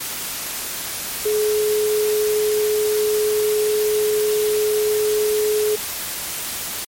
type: tone in noise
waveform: sine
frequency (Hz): 424.5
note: G#4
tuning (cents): +38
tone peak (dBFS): -16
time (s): 1.25-5.76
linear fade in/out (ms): 10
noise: white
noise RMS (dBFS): -27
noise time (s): 0-6.85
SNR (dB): +8
effects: MP3 64 kbps